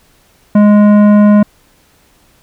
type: tone with tanh clipping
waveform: sine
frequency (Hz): 207.7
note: G#3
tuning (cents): 0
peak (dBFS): -5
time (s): 0.55-1.43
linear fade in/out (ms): 5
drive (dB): 13
effects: pink hiss -50 dBFS RMS until 2.42 s